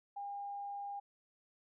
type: tone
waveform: sine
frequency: 806 Hz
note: G5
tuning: 48 cents sharp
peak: -40 dBFS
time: 0.16-1 s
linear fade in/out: 10 ms
effects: none